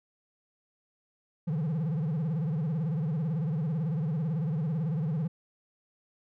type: tone with vibrato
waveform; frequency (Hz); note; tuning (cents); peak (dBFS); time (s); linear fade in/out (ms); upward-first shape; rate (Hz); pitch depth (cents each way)
triangle; 156.8; D#3; +14; -25; 1.47-5.28; 10; sine; 18; 190
effects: none